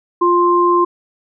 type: tone pair together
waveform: sine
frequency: 350.2 / 1049.4 Hz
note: F4 / C6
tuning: +5 / +5 cents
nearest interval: octave + perfect fifth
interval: 1900 cents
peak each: -13 / -12 dBFS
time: 0.21-0.85 s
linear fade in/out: 10 ms
effects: none